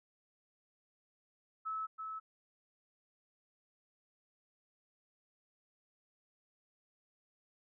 sine tone with echo, 1300 Hz, E6, 24 cents flat, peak -36 dBFS, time 1.65-1.87 s, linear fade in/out 20 ms, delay 330 ms, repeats 1, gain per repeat -4 dB, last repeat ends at 2.2 s, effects none

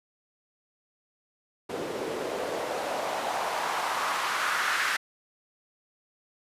white noise with band-pass filter sweep, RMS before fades -30 dBFS, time 1.69-4.97 s, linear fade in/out 10 ms, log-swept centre 360 to 1600 Hz, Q 2.2, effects resampled to 32000 Hz

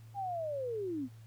sine linear sweep, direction down, 817 to 235.9 Hz, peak -34 dBFS, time 0.14-1.09 s, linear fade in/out 50 ms, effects added 112 Hz sine -50 dBFS peak until 1.26 s + pink hiss -66 dBFS RMS until 1.26 s

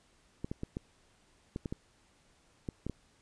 clicks, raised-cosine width 3 ms, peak -23 dBFS, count 10, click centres 0.445 / 0.515 / 0.634 / 0.769 / 1.561 / 1.658 / 1.725 / 2.688 / 2.866 / 2.897 s, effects pink hiss -67 dBFS RMS until 3.21 s + resampled to 22050 Hz

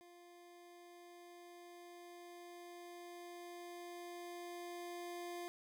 25% pulse tone with level ramp, 349.2 Hz, F4, in tune, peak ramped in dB -55 to -40 dBFS, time 0.01-5.48 s, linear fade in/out 0 ms, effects none

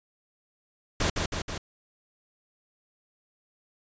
pink noise with echo, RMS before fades -25 dBFS, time 1-1.1 s, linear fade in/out 5 ms, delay 160 ms, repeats 3, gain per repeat -3 dB, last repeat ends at 1.58 s, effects resampled to 16000 Hz

